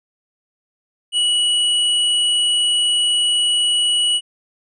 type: tone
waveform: square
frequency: 2932 Hz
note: F#7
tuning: 16 cents flat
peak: -15 dBFS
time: 1.12-4.21 s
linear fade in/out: 50 ms
effects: resampled to 24000 Hz